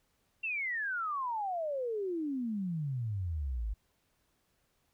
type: exponential sweep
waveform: sine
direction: down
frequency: 2745 to 49.45 Hz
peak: -32 dBFS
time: 0.43-3.74 s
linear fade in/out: 10 ms
effects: pink hiss -75 dBFS RMS until 4.93 s